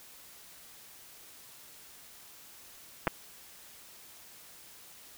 clicks, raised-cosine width 0.5 ms, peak -12 dBFS, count 2, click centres 3.071 / 3.077 s, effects white hiss -53 dBFS RMS until 5.17 s

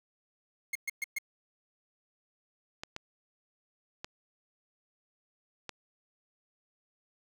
45% pulse tone bursts, 2148 Hz, C7, 45 cents sharp, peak -31 dBFS, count 4, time 0.73-1.186 s, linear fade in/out 5 ms, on 24 ms, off 120 ms
clicks, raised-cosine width 0.2 ms, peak -21 dBFS, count 4, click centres 2.835 / 2.964 / 4.045 / 5.693 s
effects 9-bit

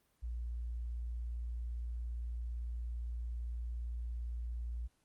sine tone, 58.8 Hz, A#1, 16 cents sharp, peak -37 dBFS, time 0.22-4.88 s, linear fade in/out 20 ms, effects pink hiss -75 dBFS RMS until 5.04 s + Opus 24 kbps

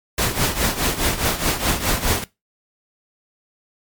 pink noise with tremolo, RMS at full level -17 dBFS, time 0.18-2.24 s, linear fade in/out 2 ms, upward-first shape triangle, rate 4.8 Hz, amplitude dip 80%, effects noise-tail reverb RT60 0.2 s tail -19 dB re dry + MP3 96 kbps

